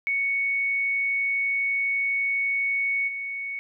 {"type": "tone with level steps", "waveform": "sine", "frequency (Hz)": 2222, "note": "C#7", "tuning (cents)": 4, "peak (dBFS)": [-22, -29], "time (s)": [0.07, 3.59], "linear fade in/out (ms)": 0, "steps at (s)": 3.07, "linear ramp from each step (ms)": 20, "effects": []}